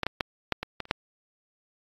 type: clicks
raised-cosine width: 0.3 ms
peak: -11 / -10 / -9 / -8 / -15 / -15 / -29 / -7 dBFS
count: 8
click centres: 0.033 / 0.066 / 0.208 / 0.523 / 0.63 / 0.803 / 0.854 / 0.911 s
effects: AAC 32 kbps